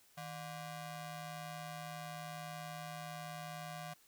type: ring-modulated tone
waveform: sawtooth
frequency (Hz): 439.1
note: A4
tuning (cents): -4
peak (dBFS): -37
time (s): 0.17-3.94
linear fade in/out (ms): 10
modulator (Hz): 280
effects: white hiss -67 dBFS RMS until 4.07 s